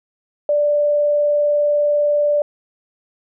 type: tone with vibrato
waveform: sine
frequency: 587.3 Hz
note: D5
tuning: in tune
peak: -13 dBFS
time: 0.49-2.42 s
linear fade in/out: 2 ms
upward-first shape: square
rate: 20 Hz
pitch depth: 9 cents each way
effects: none